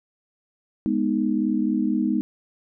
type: chord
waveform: sine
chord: G# minor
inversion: none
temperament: equal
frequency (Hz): 207.7 / 246.9 / 311.1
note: G#3 / B3 / D#4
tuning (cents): 0 / 0 / 0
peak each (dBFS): -24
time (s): 0.86-2.21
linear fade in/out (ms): 0
effects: none